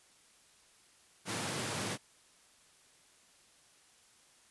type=high-pass noise; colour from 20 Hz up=pink; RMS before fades=-37 dBFS; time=1.25-1.98 s; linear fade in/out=50 ms; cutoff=100 Hz; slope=48 dB/octave; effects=white hiss -64 dBFS RMS until 4.5 s + resampled to 24000 Hz